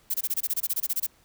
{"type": "noise bursts", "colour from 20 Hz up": "violet", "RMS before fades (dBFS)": -26, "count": 15, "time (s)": [0.1, 1.067], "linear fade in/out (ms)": 10, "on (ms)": 43, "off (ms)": 23, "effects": ["pink hiss -61 dBFS RMS until 1.24 s"]}